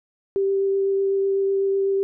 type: tone with vibrato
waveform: sine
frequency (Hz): 391.5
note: G4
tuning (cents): -2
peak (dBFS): -18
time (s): 0.36-2.03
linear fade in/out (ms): 0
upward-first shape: triangle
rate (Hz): 8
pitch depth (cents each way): 10
effects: none